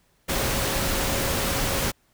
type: tone in noise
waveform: sine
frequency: 544 Hz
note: C#5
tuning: 33 cents flat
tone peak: -34 dBFS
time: 0.28-1.92 s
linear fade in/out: 20 ms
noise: pink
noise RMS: -25 dBFS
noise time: 0.28-1.92 s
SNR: -12 dB
effects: pink hiss -65 dBFS RMS until 2.13 s